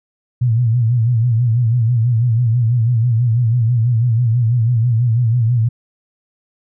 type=tone with vibrato; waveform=sine; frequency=117.6 Hz; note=A#2; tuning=16 cents sharp; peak=-11 dBFS; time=0.41-5.69 s; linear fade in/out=10 ms; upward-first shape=sine; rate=6.1 Hz; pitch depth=110 cents each way; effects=none